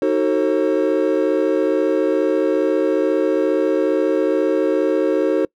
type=chord; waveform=triangle; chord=D# diminished seventh; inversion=none; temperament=just; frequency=311.1 / 373.4 / 448 / 537.6 Hz; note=D#4 / F#4 / A4 / C5; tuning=0 / +16 / +31 / +47 cents; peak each=-18 dBFS; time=0.02-5.45 s; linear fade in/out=2 ms; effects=noise-tail reverb RT60 0.1 s tail -25 dB re dry + tanh soft clip ceiling -3 dBFS